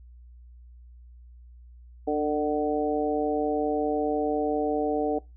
harmonic tone with a mistuned harmonic, 150 Hz, D3, 37 cents sharp, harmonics 2 / 3 / 4 / 5, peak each -28 / -26 / -31 / -30 dBFS, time 2.07-5.19 s, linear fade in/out 10 ms, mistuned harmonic 2, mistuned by -26 cents, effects noise-tail reverb RT60 0.2 s tail -20 dB re dry + added 60 Hz sine -46 dBFS peak until 5.36 s

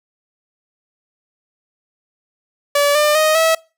sawtooth tone with pitch steps, 575 / 598.4 / 622.7 / 648 Hz, D5 / D5 / D#5 / E5, -37 / +32 / +1 / -30 cents, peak -8 dBFS, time 2.75-3.55 s, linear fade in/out 5 ms, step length 200 ms, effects noise-tail reverb RT60 0.3 s tail -24 dB re dry

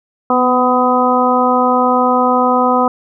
harmonic tone with a mistuned harmonic, 251.2 Hz, B3, 30 cents sharp, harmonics 1 / 2 / 3 / 4 / 5, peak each -16 / -16 / -16 / -16 / -16 dBFS, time 0.3-2.88 s, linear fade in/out 2 ms, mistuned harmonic 1, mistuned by -17 cents, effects none

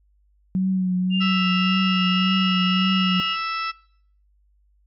sine tone with vibrato, 185.5 Hz, F#3, 5 cents sharp, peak -18 dBFS, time 0.55-3.2 s, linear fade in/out 0 ms, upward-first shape triangle, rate 1.8 Hz, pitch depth 38 cents each way
sine tone with pitch glide, 2802 to 2851 Hz, F7 to F7, +5 to +35 cents, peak -24 dBFS, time 1.1-3.37 s, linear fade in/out 50 ms, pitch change +30 cents, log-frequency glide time 1.63-2.43 s
harmonic tone, 659.3 Hz, E5, in tune, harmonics 2 / 3 / 4 / 5 / 6 / 7 / 8, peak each -26 / -35 / -32 / -41 / -40 / -43 / -35 dBFS, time 1.2-3.72 s, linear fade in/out 20 ms
effects noise-tail reverb RT60 0.6 s tail -22 dB re dry + added 50 Hz sine -58 dBFS peak until 4.86 s

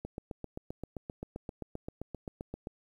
click train, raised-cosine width 2 ms, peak -25 dBFS, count 21, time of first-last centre 0.05-2.671 s, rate 7.63 Hz, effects 10-bit

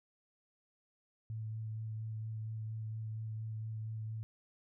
sine tone with vibrato, 110 Hz, A2, in tune, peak -38 dBFS, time 1.3-4.23 s, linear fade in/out 0 ms, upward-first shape sine, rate 4.3 Hz, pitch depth 13 cents each way, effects none

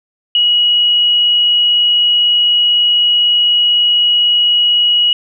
sine tone, 2909 Hz, F#7, 30 cents flat, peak -8 dBFS, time 0.35-5.13 s, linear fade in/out 2 ms, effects none

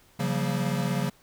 square chord, G half-diminished seventh, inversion second, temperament equal with one note detuned, 138.59 / 174.61 / 191.08 / 233.1 Hz, Db3 / F3 / G3 / Bb3, 0 / 0 / -44 / 0 cents, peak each -30 / -31 / -32 / -34 dBFS, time 0.19-1.1 s, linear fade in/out 10 ms, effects pink hiss -59 dBFS RMS until 1.22 s

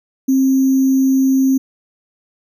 sine tone with sample-and-hold, 266.1 Hz, C4, 29 cents sharp, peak -10 dBFS, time 0.28-1.58 s, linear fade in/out 10 ms, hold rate 6300 Hz, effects none

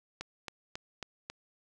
click train, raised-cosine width 0.2 ms, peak -21 dBFS, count 5, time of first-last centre 0.21-1.3 s, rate 3.67 Hz, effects 10-bit

